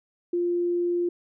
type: tone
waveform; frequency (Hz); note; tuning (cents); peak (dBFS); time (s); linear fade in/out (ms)
sine; 349.2; F4; 0; -22; 0.33-1.09; 5
effects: none